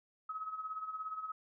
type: tone with tremolo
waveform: sine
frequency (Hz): 1278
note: D#6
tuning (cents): +46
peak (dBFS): -36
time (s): 0.29-1.32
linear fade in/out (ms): 5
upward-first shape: sine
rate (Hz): 17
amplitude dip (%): 65
effects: none